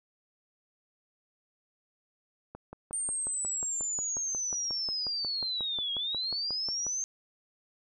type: click train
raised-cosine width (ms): 1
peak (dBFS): -28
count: 25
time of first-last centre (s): 2.55-6.867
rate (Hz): 5.56
type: linear two-way sweep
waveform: sine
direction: down then up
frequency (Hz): 8870 to 3250 to 6370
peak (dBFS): -30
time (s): 2.93-7.04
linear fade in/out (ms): 0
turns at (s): 5.93
effects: none